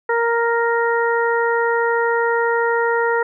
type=harmonic tone; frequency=466.2 Hz; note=A#4; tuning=in tune; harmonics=1 / 2 / 3 / 4; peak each=-18 / -21 / -23 / -24 dBFS; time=0.09-3.23 s; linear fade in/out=5 ms; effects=none